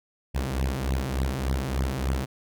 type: beating tone pair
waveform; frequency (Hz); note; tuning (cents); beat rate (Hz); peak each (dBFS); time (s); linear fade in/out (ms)
sawtooth; 64.4 / 67.8; C2 / C#2; -27 / -38; 3.4; -24; 0.34-2.26; 20
effects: none